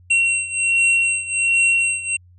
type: beating tone pair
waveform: square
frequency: 2733 / 2734.3 Hz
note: F7 / F7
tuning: -38 / -37 cents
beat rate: 1.3 Hz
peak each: -18 / -21 dBFS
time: 0.1-2.17 s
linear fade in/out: 10 ms
effects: added 89 Hz sine -46 dBFS peak until 2.38 s + resampled to 24000 Hz